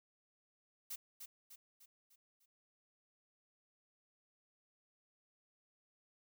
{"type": "noise with echo", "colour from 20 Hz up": "blue", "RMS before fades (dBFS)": -44, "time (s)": [0.9, 0.96], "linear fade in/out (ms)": 10, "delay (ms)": 300, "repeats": 5, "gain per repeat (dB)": -6, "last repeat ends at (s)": 2.46, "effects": []}